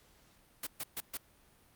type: noise bursts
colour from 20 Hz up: white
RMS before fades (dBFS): -38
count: 4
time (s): 0.63-1.172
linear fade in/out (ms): 5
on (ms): 38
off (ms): 130
effects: pink hiss -65 dBFS RMS until 1.75 s + Opus 48 kbps